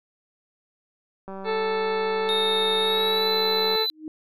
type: click train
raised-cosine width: 1 ms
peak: -24 dBFS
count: 479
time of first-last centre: 1.28-3.757 s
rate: 193 Hz
type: harmonic tone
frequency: 440 Hz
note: A4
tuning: in tune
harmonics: 1 / 2 / 3 / 4 / 5 / 6 / 8 / 9 / 10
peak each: -24 / -30 / -34 / -36 / -38 / -40 / -42 / -43 / -44 dBFS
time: 1.44-3.87 s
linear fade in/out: 50 ms
type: tone with pitch glide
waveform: triangle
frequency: 3697 to 4008 Hz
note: A#7 to B7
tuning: -15 to +25 cents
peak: -22 dBFS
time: 2.29-3.9 s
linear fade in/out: 0 ms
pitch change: +140 cents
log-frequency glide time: 2.78-3.3 s
type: tone with exponential growth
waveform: sine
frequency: 311.1 Hz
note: D#4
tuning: in tune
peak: -28 dBFS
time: 3.88-4.08 s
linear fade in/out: 1 ms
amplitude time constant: 43 ms
effects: none